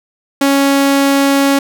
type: tone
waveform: sawtooth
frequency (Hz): 277.2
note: C#4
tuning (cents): 0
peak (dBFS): -5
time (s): 0.41-1.59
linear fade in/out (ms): 5
effects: none